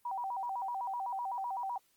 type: tone with vibrato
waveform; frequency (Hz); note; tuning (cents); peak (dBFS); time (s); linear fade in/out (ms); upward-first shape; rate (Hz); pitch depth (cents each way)
sine; 864; A5; -32; -34; 0.05-1.78; 5; square; 7.9; 190
effects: white hiss -71 dBFS RMS until 1.96 s + Opus 24 kbps